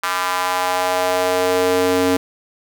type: tone with high-pass filter sweep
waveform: square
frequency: 91.4 Hz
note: F#2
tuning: 21 cents flat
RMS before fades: -18 dBFS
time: 0.03-2.17 s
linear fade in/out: 5 ms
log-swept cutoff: 1200 to 330 Hz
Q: 2.4
effects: none